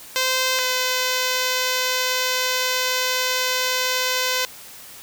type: tone pair in turn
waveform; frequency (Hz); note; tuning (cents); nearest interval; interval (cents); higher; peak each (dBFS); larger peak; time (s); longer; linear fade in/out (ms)
5% pulse; 516 / 509.2; C5 / C5; -24 / -47; unison; 23; first; -7 / -8; first; 0.16-0.59 / 0.59-4.45; second; 0
effects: white hiss -41 dBFS RMS until 5.02 s